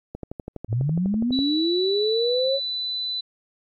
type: click train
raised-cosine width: 2 ms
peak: -19 dBFS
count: 16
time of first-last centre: 0.15-1.39 s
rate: 12.1 Hz
type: linear sweep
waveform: sine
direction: up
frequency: 100.8 to 557 Hz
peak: -20 dBFS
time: 0.68-2.6 s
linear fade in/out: 50 ms
type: tone with pitch glide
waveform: sine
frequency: 3938 to 3993 Hz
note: B7 to B7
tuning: -6 to +18 cents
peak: -25 dBFS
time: 1.32-3.21 s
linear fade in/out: 10 ms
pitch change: +24 cents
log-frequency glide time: 1.48-2.95 s
effects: AAC 64 kbps